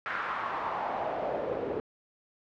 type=noise with band-pass filter sweep; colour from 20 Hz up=pink; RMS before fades=-33 dBFS; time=0.06-1.8 s; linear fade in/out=0 ms; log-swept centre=1500 to 420 Hz; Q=3; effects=low-pass 3000 Hz 12 dB/octave